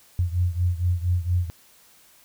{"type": "beating tone pair", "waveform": "sine", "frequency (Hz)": [87.31, 91.61], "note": ["F2", "F#2"], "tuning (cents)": [0, -17], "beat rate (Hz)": 4.3, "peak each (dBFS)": [-22, -25], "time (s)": [0.19, 1.5], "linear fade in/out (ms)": 0, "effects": ["white hiss -55 dBFS RMS until 2.24 s"]}